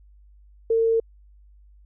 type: tone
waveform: sine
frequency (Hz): 453.5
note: A#4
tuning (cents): -48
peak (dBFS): -17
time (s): 0.7-1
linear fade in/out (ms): 5
effects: added 50 Hz sine -49 dBFS peak until 1.85 s